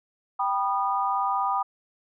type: chord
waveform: sine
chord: G augmented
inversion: none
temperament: just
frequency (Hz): 784 / 980 / 1225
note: G5 / B5 / D#6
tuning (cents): 0 / -14 / -27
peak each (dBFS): -27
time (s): 0.39-1.63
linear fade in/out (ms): 10
effects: none